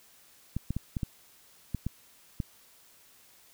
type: clicks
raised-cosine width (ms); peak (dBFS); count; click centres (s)
5; -18; 8; 0.566 / 0.706 / 0.766 / 0.968 / 1.032 / 1.747 / 1.866 / 2.402
effects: white hiss -59 dBFS RMS until 3.53 s